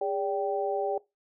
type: tone cluster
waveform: sine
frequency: 406.9 / 577 / 781 Hz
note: G#4 / D5 / G5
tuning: -35 / -31 / -7 cents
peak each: -31 dBFS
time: 0.01-0.98 s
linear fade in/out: 5 ms
effects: noise-tail reverb RT60 0.2 s tail -20 dB re dry